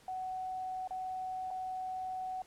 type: tone with dropouts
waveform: sine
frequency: 747 Hz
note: F#5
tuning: 16 cents sharp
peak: -36 dBFS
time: 0.08-2.42 s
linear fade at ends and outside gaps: 2 ms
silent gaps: 0.875-0.907 / 1.506-1.511 s
effects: pink hiss -62 dBFS RMS until 2.46 s + low-pass 11000 Hz 12 dB/octave